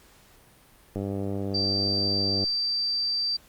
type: click train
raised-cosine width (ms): 2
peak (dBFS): -18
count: 147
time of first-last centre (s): 0.96-2.439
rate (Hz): 98.7
type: tone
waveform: sine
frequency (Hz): 4671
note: D8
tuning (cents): -10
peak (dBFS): -24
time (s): 1.54-3.37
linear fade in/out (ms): 10
effects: pink hiss -56 dBFS RMS until 3.48 s + Opus 48 kbps